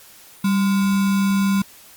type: tone with sample-and-hold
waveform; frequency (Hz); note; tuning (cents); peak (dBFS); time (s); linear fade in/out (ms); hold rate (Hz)
sine; 196; G3; 0; -15; 0.44-1.62; 5; 1225
effects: white hiss -46 dBFS RMS until 1.96 s + Opus 48 kbps